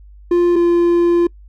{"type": "tone pair in turn", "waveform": "triangle", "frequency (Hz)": [349.2, 345], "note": ["F4", "F4"], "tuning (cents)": [0, -21], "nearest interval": "unison", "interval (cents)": 21, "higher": "first", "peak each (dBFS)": -8, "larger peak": "neither", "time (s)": [[0.31, 0.56], [0.56, 1.27]], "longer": "second", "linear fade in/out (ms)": 5, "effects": ["noise-tail reverb RT60 0.1 s tail -25 dB re dry", "added 50 Hz sine -38 dBFS peak until 1.48 s"]}